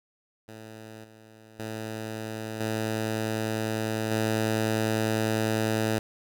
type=tone with level steps; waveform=10% pulse; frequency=110 Hz; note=A2; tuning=in tune; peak=-34 / -42 / -25 / -19 / -16 dBFS; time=0.48-5.99 s; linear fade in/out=5 ms; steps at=1.04 / 1.59 / 2.6 / 4.11 s; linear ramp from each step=5 ms; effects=none